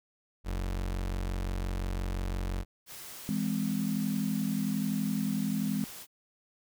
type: tone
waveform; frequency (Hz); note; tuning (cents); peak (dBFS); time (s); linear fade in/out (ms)
35% pulse; 45.77; F#1; -18; -29; 0.44-2.65; 50
type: noise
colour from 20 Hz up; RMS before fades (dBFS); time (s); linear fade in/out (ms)
white; -45; 2.86-6.07; 50
type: chord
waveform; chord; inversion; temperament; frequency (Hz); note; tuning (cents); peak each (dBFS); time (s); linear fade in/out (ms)
sine; E augmented; none; just; 164.81 / 206 / 257.5; E3 / G#3 / B#3; 0 / -14 / -28; -35 / -30 / -34; 3.29-5.84; 0
effects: none